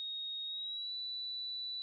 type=tone with pitch glide; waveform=sine; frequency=3744 to 3964 Hz; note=A#7 to B7; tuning=+7 to +6 cents; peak=-38 dBFS; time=0-1.82 s; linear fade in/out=0 ms; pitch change=+99 cents; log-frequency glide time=0.46-0.93 s; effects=none